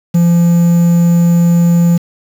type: tone with quantisation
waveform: triangle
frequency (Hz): 171.3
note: F3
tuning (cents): -33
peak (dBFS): -4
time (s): 0.14-1.98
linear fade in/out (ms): 10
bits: 5
effects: none